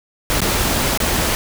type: noise with dropouts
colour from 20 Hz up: pink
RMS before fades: -18 dBFS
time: 0.3-1.35 s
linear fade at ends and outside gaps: 0 ms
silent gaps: 0.404-0.417 / 0.975-1.002 s
effects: none